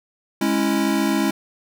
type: chord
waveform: square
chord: C# minor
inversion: second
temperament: equal with one note detuned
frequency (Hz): 207.7 / 275.4 / 329.6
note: G#3 / C#4 / E4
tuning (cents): 0 / -11 / 0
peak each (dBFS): -23 / -23 / -23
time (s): 0.41-1.31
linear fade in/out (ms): 5
effects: none